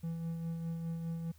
triangle tone with tremolo, 165.6 Hz, E3, 8 cents sharp, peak -32 dBFS, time 0.03-1.32 s, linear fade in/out 10 ms, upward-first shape sine, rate 4.9 Hz, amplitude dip 35%, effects added 80 Hz sine -58 dBFS peak until 1.38 s + white hiss -68 dBFS RMS until 1.38 s

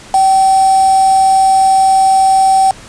sine tone with quantisation, 769 Hz, G5, 33 cents flat, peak -6 dBFS, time 0.14-2.71 s, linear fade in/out 2 ms, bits 3, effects pink hiss -35 dBFS RMS until 2.88 s + resampled to 22050 Hz

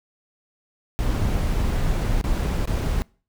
brown noise with dropouts, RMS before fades -22 dBFS, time 0.99-3.02 s, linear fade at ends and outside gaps 0 ms, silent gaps 2.212-2.241 / 2.655-2.675 s, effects noise-tail reverb RT60 0.4 s tail -24 dB re dry

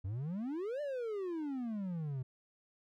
triangle exponential two-way sweep, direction up then down, 89.1 to 602 to 124.8 Hz, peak -34 dBFS, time 0.04-2.23 s, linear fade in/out 10 ms, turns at 0.81 s, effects none

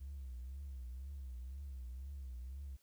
triangle tone with vibrato, 65.41 Hz, C2, in tune, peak -40 dBFS, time 0-2.77 s, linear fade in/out 20 ms, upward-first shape triangle, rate 2 Hz, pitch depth 150 cents each way, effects tanh soft clip ceiling -41 dBFS + white hiss -74 dBFS RMS until 2.82 s

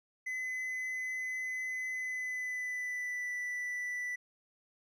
triangle tone with pitch glide, 2024 to 1975.5 Hz, B6 to B6, +42 to 0 cents, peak -33 dBFS, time 0.26-4.16 s, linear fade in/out 10 ms, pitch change -42 cents, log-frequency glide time 1.92-3.32 s, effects none

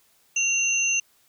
sine tone pair together, 2757 / 6189 Hz, F7 / G8, -23 / -23 cents, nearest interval octave + major second, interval 1400 cents, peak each -23 dBFS, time 0.36-1 s, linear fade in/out 5 ms, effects white hiss -62 dBFS RMS until 1.28 s

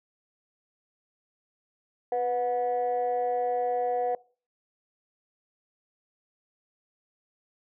sine tone pair together, 493.9 / 730.2 Hz, B4 / F#5, 0 / -23 cents, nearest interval perfect fifth, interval 677 cents, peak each -26 dBFS, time 2.12-4.15 s, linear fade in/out 2 ms, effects noise-tail reverb RT60 0.4 s tail -24 dB re dry + tanh soft clip ceiling -20 dBFS

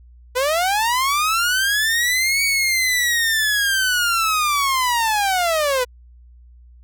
sawtooth linear two-way sweep, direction up then down, 484.7 to 2255 to 484.7 Hz, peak -13 dBFS, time 0.35-5.85 s, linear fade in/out 20 ms, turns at 2.43 s, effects added 60 Hz sine -43 dBFS peak until 6.83 s

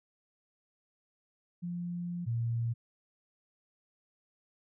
sine tone pair in turn, 174.61 / 116.54 Hz, F3 / A#2, 0 / 0 cents, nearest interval perfect fifth, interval 700 cents, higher first, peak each -34 / -29 dBFS, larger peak second, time 1.62-2.26 / 2.26-2.74 s, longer first, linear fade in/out 20 ms, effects none

